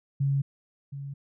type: tone pair in turn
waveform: sine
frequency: 138.59 / 139.55 Hz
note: C#3 / C#3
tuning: 0 / +12 cents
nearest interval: unison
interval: 12 cents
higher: second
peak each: -22 / -34 dBFS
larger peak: first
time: 0.2-0.42 / 0.92-1.14 s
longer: neither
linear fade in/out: 10 ms
effects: none